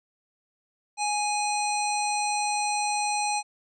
harmonic tone with a mistuned harmonic, 830.6 Hz, G#5, in tune, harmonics 1 / 3 / 5 / 7 / 9 / 10, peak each -26 / -32 / -35 / -36 / -39 / -36 dBFS, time 0.97-3.43 s, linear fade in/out 50 ms, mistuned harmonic 7, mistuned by +26 cents, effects none

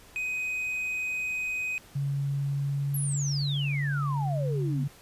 triangle tone, 2509 Hz, D#7, 14 cents sharp, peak -27 dBFS, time 0.16-1.78 s, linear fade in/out 0 ms
sine tone with pitch glide, 140 to 141.95 Hz, C#3 to C#3, +18 to +41 cents, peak -26 dBFS, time 1.95-4.88 s, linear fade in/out 10 ms, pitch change +23 cents, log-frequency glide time 2.22-3.88 s
sine exponential sweep, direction down, 11880 to 235 Hz, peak -32 dBFS, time 2.94-4.84 s, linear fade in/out 5 ms
effects pink hiss -53 dBFS RMS until 5.01 s + resampled to 32000 Hz

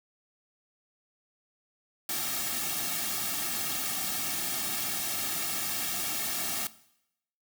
white noise with comb filter, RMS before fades -32 dBFS, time 2.09-6.67 s, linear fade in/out 2 ms, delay 2 ms, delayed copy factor -1, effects noise-tail reverb RT60 0.8 s tail -18 dB re dry

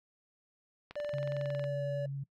click train, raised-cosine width 0.3 ms, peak -29 dBFS, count 17, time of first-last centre 0.91-1.641 s, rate 21.9 Hz
triangle tone with pitch glide, 587.3 to 572.9 Hz, D5 to D5, 0 to -43 cents, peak -32 dBFS, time 0.96-2.06 s, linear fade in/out 5 ms, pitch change -43 cents, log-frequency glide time 1.27-1.85 s
sine tone with vibrato, 138.59 Hz, C#3, in tune, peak -35 dBFS, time 1.13-2.24 s, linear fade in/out 10 ms, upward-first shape sine, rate 11 Hz, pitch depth 10 cents each way
effects noise-tail reverb RT60 0.1 s tail -21 dB re dry

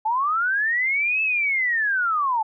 sine linear two-way sweep, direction up then down, 845 to 2628 to 845 Hz, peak -19 dBFS, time 0.05-2.43 s, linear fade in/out 10 ms, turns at 1.22 s, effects none

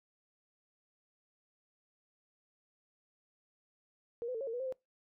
sine tone with pitch steps, 470 / 505 / 448.9 / 547 / 454.8 / 489 / 527 / 517 Hz, A#4 / B4 / A4 / C#5 / A#4 / B4 / C5 / C5, +14 / +39 / +35 / -23 / -43 / -17 / +12 / -21 cents, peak -35 dBFS, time 4.22-4.724 s, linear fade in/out 0 ms, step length 63 ms, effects noise-tail reverb RT60 0.2 s tail -23 dB re dry

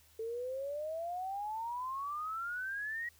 sine exponential sweep, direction up, 440 to 1921 Hz, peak -36 dBFS, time 0.19-3.09 s, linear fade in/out 5 ms, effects added 78 Hz sine -67 dBFS peak until 3.19 s + white hiss -65 dBFS RMS until 3.19 s

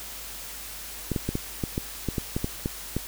clicks, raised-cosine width 3 ms, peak -13 dBFS, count 12, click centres 1.117 / 1.162 / 1.29 / 1.354 / 1.638 / 1.779 / 2.087 / 2.182 / 2.365 / 2.444 / 2.659 / 2.966 s, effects added 50 Hz sine -47 dBFS peak until 3.07 s + white hiss -39 dBFS RMS until 3.07 s

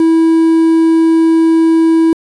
triangle tone with quantisation, 326.2 Hz, E4, 18 cents flat, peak -4 dBFS, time 0-2.13 s, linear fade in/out 2 ms, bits 5, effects resampled to 24000 Hz

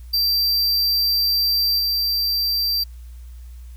square tone with level steps, 4698 Hz, D8, in tune, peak -17 / -19 dBFS, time 0.13-2.84 s, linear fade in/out 10 ms, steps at 1.78 s, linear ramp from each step 20 ms, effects added 60 Hz sine -35 dBFS peak until 3.76 s + white hiss -57 dBFS RMS until 3.76 s

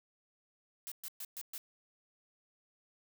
blue noise bursts, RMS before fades -43 dBFS, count 5, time 0.87-1.58 s, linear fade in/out 0 ms, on 46 ms, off 120 ms, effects none

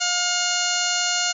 harmonic tone with a mistuned harmonic, 711 Hz, F5, 31 cents sharp, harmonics 1 / 2 / 3 / 4 / 5 / 6 / 7 / 8 / 9 / 10, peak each -30 / -27 / -33 / -27 / -35 / -27 / -35 / -32 / -28 / -29 dBFS, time 0-1.33 s, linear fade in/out 20 ms, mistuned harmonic 3, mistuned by +19 cents, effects none

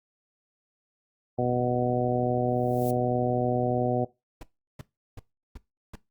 harmonic tone, 123.47 Hz, B2, in tune, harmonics 1 / 2 / 3 / 4 / 5 / 6, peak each -30 / -30 / -30 / -30 / -30 / -30 dBFS, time 1.38-4.05 s, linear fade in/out 10 ms
click train, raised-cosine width 2 ms, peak -29 dBFS, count 67, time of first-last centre 1.42-3.855 s, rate 27.1 Hz
violet noise with exponential growth, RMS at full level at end -37 dBFS, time 2.47-2.91 s, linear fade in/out 5 ms, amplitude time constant 95 ms
brown noise bursts, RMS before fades -39 dBFS, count 5, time 4.41-5.955 s, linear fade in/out 2 ms, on 21 ms, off 360 ms
effects noise-tail reverb RT60 0.2 s tail -18 dB re dry + Opus 48 kbps

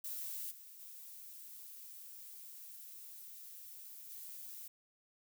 violet noise with level steps, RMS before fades -43 / -55 / -52 / -49 dBFS, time 0.04-4.68 s, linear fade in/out 5 ms, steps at 0.5 / 0.79 / 4.09 s, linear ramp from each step 20 ms, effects none

